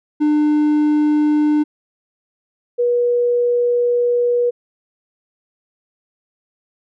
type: tone pair in turn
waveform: triangle / sine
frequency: 300 / 483.4 Hz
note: D4 / B4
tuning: +37 / -37 cents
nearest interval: minor sixth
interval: 826 cents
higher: second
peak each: -10 / -13 dBFS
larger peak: first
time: 0.2-1.64 / 2.78-4.51 s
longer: second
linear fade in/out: 20 ms
effects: none